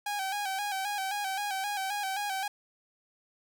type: tone with vibrato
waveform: sawtooth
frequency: 795 Hz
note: G5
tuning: 24 cents sharp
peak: -27 dBFS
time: 0.06-2.48 s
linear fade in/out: 5 ms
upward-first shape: square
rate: 3.8 Hz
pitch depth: 59 cents each way
effects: none